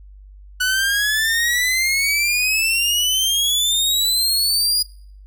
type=exponential sweep; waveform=sawtooth; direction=up; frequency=1480 to 4924 Hz; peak=-13 dBFS; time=0.6-4.83 s; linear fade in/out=10 ms; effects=noise-tail reverb RT60 0.6 s tail -25 dB re dry + added 49 Hz sine -39 dBFS peak until 5.26 s